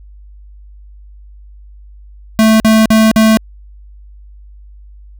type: tone bursts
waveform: square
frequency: 220 Hz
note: A3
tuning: in tune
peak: -6 dBFS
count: 4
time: 2.39-3.371 s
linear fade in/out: 0 ms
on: 210 ms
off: 47 ms
effects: added 50 Hz sine -34 dBFS peak until 5.19 s